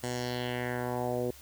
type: tone with low-pass filter sweep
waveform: 10% pulse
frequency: 123.47 Hz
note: B2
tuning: in tune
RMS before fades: -33 dBFS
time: 0.03-1.31 s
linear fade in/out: 5 ms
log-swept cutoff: 8700 to 430 Hz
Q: 2.4
effects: added 70 Hz sine -55 dBFS peak until 1.41 s + white hiss -53 dBFS RMS until 1.41 s